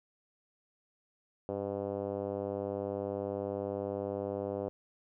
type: tone with low-pass filter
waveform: 5% pulse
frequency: 100 Hz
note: G2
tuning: 35 cents sharp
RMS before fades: -36 dBFS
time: 1.49-4.69 s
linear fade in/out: 0 ms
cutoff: 520 Hz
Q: 2.5
effects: none